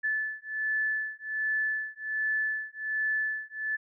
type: beating tone pair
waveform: sine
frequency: 1739 / 1740.3 Hz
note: A6 / A6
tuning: -21 / -19 cents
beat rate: 1.3 Hz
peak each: -31 dBFS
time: 0.03-3.77 s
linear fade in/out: 20 ms
effects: none